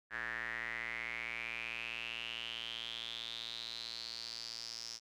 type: tone with band-pass filter sweep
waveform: square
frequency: 57.7 Hz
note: A#1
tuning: 17 cents flat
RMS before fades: -43 dBFS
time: 0.1-5 s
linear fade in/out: 50 ms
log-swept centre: 1700 to 5400 Hz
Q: 7.7
effects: none